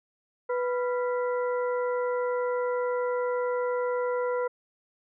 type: harmonic tone with a mistuned harmonic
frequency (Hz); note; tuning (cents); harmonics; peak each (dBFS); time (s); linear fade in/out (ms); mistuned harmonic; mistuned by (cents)
493.9; B4; 0; 1 / 2 / 3 / 4; -26 / -34 / -37 / -44; 0.49-4.48; 10; 3; -120
effects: none